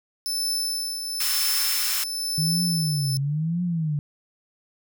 sawtooth tone with tremolo, 5274 Hz, E8, in tune, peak -20 dBFS, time 0.26-3.17 s, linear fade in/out 0 ms, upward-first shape triangle, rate 1 Hz, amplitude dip 55%
white high-pass noise, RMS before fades -26 dBFS, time 1.2-2.04 s, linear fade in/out 5 ms, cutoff 1100 Hz, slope 24 dB/octave
sine tone with vibrato, 153.8 Hz, D#3, 20 cents flat, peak -22 dBFS, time 2.38-3.99 s, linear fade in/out 0 ms, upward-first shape triangle, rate 1 Hz, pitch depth 270 cents each way
effects none

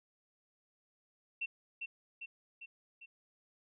sine tone with echo, 2701 Hz, E7, 42 cents sharp, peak -34 dBFS, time 1.41-1.46 s, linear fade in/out 10 ms, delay 400 ms, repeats 4, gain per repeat -4 dB, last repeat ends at 3.06 s, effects none

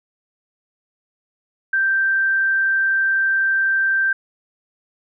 sine tone, 1568 Hz, G6, in tune, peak -15 dBFS, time 1.73-4.13 s, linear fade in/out 5 ms, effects none

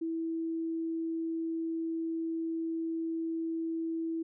sine tone, 327.5 Hz, E4, 11 cents flat, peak -31 dBFS, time 0.01-4.23 s, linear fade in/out 10 ms, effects none

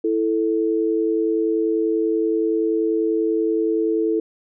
sine tone pair together, 329.6 / 440 Hz, E4 / A4, 0 / 0 cents, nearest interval perfect fourth, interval 500 cents, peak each -20 dBFS, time 0.04-4.2 s, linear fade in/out 5 ms, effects none

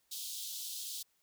pink high-pass noise, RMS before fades -42 dBFS, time 0.11-1.03 s, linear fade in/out 10 ms, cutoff 3300 Hz, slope 48 dB/octave, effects white hiss -75 dBFS RMS until 1.22 s

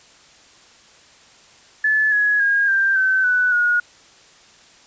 sine tone with pitch steps, 1730 / 1678.8 / 1629.1 / 1580.9 / 1534.1 / 1488.8 / 1444.7 Hz, A6 / G#6 / G#6 / G6 / G6 / F#6 / F#6, -30 / +18 / -34 / +14 / -38 / +10 / -42 cents, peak -14 dBFS, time 1.84-3.8 s, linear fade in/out 5 ms, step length 280 ms, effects white hiss -49 dBFS RMS until 4.86 s + resampled to 16000 Hz

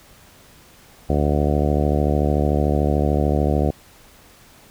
harmonic tone, 73.5 Hz, D2, 2 cents sharp, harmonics 1 / 2 / 3 / 4 / 5 / 6 / 7 / 8 / 9 / 10, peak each -20 / -23 / -25 / -26 / -27 / -28 / -28 / -29 / -30 / -30 dBFS, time 1.09-3.71 s, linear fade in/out 10 ms, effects pink hiss -49 dBFS RMS until 4.7 s

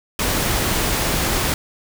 pink noise, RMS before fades -20 dBFS, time 0.19-1.54 s, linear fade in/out 2 ms, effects none

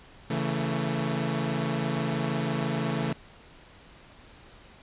sawtooth chord, A major, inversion first, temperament equal with one note detuned, 138.59 / 164.81 / 222.4 Hz, C#3 / E3 / A3, 0 / 0 / +19 cents, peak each -27 dBFS, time 0.3-3.13 s, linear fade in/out 5 ms, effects pink hiss -52 dBFS RMS until 4.82 s + resampled to 8000 Hz

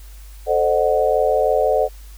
sine chord, A diminished seventh, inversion none, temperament equal with one note detuned, 440 / 523.3 / 609.4 / 740 Hz, A4 / C5 / Eb5 / Gb5, 0 / 0 / -36 / 0 cents, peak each -20 / -19 / -19 / -21 dBFS, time 0.46-1.89 s, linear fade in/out 50 ms, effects added 50 Hz sine -36 dBFS peak until 2.17 s + white hiss -49 dBFS RMS until 2.17 s

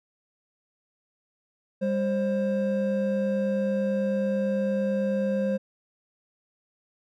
triangle tone pair together, 199.68 / 530 Hz, G3 / C5, +32 / +22 cents, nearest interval octave + perfect fourth, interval 1690 cents, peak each -24 dBFS, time 1.81-5.58 s, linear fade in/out 20 ms, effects none

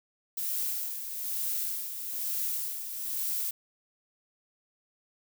violet noise with tremolo, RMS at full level -31 dBFS, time 0.37-3.51 s, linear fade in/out 5 ms, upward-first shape sine, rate 1.1 Hz, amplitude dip 55%, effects none

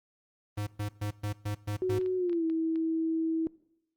square tone bursts, 103.83 Hz, G#2, in tune, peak -31 dBFS, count 7, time 0.57-1.99 s, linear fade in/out 10 ms, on 100 ms, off 120 ms
sine tone with pitch glide, 370 to 324 Hz, F#4 to E4, 0 to -30 cents, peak -26 dBFS, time 1.82-3.47 s, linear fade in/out 0 ms, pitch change -230 cents, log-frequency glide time 2.17-2.45 s
clicks, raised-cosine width 0.3 ms, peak -35 dBFS, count 6, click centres 2.013 / 2.061 / 2.296 / 2.33 / 2.499 / 2.758 s
effects noise-tail reverb RT60 0.8 s tail -22 dB re dry + Opus 24 kbps

